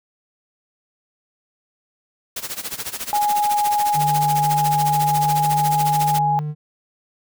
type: noise with tremolo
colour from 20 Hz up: white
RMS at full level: -26 dBFS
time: 2.36-6.19 s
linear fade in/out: 5 ms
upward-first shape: sine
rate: 14 Hz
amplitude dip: 85%
type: tone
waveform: sine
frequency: 830.6 Hz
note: G#5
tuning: in tune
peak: -16 dBFS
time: 3.13-6.39 s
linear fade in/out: 0 ms
type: tone with pitch glide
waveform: triangle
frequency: 149.3 to 150.69 Hz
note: D3 to D3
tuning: +29 to +45 cents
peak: -21 dBFS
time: 3.93-6.55 s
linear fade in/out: 50 ms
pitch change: +16 cents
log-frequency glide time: 4.19-5.74 s
effects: none